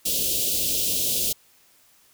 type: band-stop noise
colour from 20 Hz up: white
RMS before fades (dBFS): -24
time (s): 0.05-1.33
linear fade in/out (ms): 10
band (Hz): 600 to 2800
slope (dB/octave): 48
effects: white hiss -58 dBFS RMS until 2.13 s